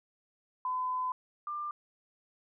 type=tone pair in turn; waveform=sine; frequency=1013 / 1192.6 Hz; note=B5 / D6; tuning=+44 / +26 cents; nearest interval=minor third; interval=282 cents; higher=second; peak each=-30 / -34 dBFS; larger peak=first; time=0.65-1.12 / 1.47-1.71 s; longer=first; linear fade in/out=2 ms; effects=none